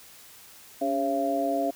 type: harmonic tone with a mistuned harmonic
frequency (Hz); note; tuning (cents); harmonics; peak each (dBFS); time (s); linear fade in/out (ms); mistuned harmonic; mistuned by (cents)
135.8; C#3; -35; 2 / 3 / 4 / 5; -29 / -35 / -32 / -26; 0.81-1.71; 10; 2; +66
effects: white hiss -50 dBFS RMS until 1.75 s